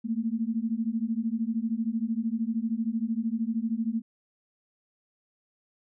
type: beating tone pair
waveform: sine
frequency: 220 / 233 Hz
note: A3 / A#3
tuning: 0 / -1 cents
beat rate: 13 Hz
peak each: -29 dBFS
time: 0.04-4.02 s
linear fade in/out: 20 ms
effects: none

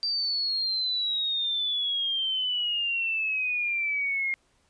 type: exponential sweep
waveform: sine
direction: down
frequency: 4699 to 2130 Hz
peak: -25 dBFS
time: 0.03-4.34 s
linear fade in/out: 0 ms
effects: pink hiss -67 dBFS RMS until 4.69 s + resampled to 22050 Hz

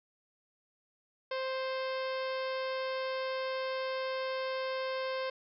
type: harmonic tone with a mistuned harmonic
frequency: 524 Hz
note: C5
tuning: 2 cents sharp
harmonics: 1 / 2 / 3 / 4 / 5 / 6 / 7 / 8 / 9 / 10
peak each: -34 / -40 / -44 / -46 / -48 / -50 / -51 / -52 / -53 / -54 dBFS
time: 1.31-5.3 s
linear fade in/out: 5 ms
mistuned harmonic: 8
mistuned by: +37 cents
effects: none

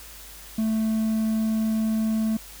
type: tone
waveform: triangle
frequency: 220 Hz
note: A3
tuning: in tune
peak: -19 dBFS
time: 0.58-2.37 s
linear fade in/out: 5 ms
effects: added 50 Hz sine -47 dBFS peak until 2.6 s + white hiss -44 dBFS RMS until 2.6 s

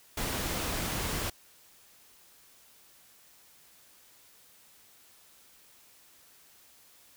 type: noise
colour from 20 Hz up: pink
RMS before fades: -33 dBFS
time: 0.17-1.3 s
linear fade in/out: 5 ms
effects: white hiss -59 dBFS RMS until 7.16 s

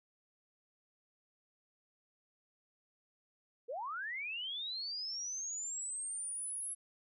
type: linear sweep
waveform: sine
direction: up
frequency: 430.8 to 10970 Hz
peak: -38 dBFS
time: 3.68-6.75 s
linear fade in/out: 20 ms
effects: none

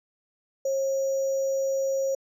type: tone with sample-and-hold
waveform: sine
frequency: 540 Hz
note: C#5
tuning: 45 cents flat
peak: -23 dBFS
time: 0.65-2.15 s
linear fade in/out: 5 ms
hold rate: 6300 Hz
effects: low-pass 10000 Hz 12 dB/octave

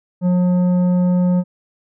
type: tone with tanh clipping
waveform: sine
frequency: 179.6 Hz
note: F3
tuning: 49 cents sharp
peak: -14 dBFS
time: 0.21-1.44 s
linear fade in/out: 50 ms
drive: 9 dB
effects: none

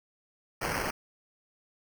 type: noise with sample-and-hold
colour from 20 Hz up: white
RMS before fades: -32 dBFS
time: 0.61-0.91 s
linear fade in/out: 10 ms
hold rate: 3675 Hz
effects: none

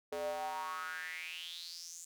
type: tone with high-pass filter sweep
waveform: square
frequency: 85 Hz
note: F2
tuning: 46 cents flat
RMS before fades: -42 dBFS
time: 0.12-2.05 s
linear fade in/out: 5 ms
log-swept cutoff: 480 to 7400 Hz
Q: 6.8
effects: none

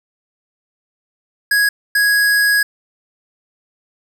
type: tone bursts at uneven times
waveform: square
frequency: 1661.2 Hz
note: G#6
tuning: in tune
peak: -12 dBFS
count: 2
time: 1.51-1.69 / 1.95-2.63 s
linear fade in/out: 5 ms
effects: none

